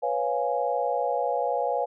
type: chord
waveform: sine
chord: C# dominant seventh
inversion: third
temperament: equal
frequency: 493.9 / 554.4 / 698.5 / 830.6 Hz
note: B4 / C#5 / E#5 / G#5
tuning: 0 / 0 / 0 / 0 cents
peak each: -29 dBFS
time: 0.02-1.86 s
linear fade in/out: 20 ms
effects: none